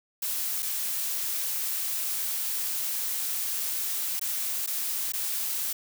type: noise with dropouts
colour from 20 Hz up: blue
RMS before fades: -30 dBFS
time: 0.22-5.73 s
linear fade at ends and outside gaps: 5 ms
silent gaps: 0.624-0.627 / 4.196-4.213 / 4.664-4.673 / 5.122-5.135 s
effects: none

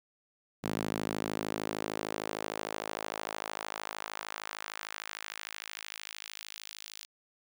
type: tone with high-pass filter sweep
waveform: sawtooth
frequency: 53.2 Hz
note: G#1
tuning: 42 cents sharp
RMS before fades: -39 dBFS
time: 0.63-7.06 s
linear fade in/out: 20 ms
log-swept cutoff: 190 to 3900 Hz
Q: 1.1
effects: none

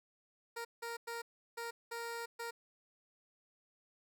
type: tone bursts at uneven times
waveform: 15% pulse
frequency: 466.2 Hz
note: A#4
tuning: in tune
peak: -34 dBFS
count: 6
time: 0.56-0.65 / 0.82-0.97 / 1.07-1.22 / 1.57-1.71 / 1.91-2.26 / 2.39-2.51 s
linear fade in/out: 10 ms
effects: none

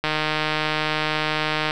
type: click train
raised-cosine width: 0.3 ms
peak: -6 dBFS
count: 258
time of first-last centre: 0.04-1.709 s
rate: 154 Hz
effects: none

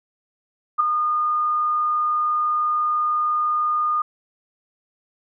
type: tone with ADSR envelope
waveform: sine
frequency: 1221 Hz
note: D#6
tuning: 33 cents flat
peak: -11 dBFS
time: 0.78-4.02 s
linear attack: 23 ms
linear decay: 4 ms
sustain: -7 dB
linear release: 4 ms
effects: none

